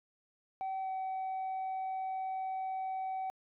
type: tone with pitch glide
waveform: sine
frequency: 765 to 759.3 Hz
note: G5 to F#5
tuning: -42 to +45 cents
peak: -32 dBFS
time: 0.61-3.3 s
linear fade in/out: 0 ms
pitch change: -13 cents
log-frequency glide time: 0.82-0.88 s
effects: tanh soft clip ceiling -33 dBFS